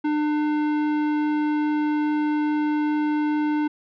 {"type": "tone with tanh clipping", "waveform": "sine", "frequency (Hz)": 300.4, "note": "D4", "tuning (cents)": 39, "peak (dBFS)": -22, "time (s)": [0.04, 3.68], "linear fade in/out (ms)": 10, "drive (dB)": 15, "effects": []}